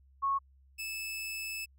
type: tone pair in turn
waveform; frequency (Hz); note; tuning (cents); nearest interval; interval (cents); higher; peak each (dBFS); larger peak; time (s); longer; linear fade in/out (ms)
sine / sawtooth; 1100 / 2616; C#6 / E7; -14 / -14; octave + minor third; 1500; second; -27 / -33; first; 0.22-0.39 / 0.78-1.66; second; 20
effects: added 67 Hz sine -59 dBFS peak until 1.78 s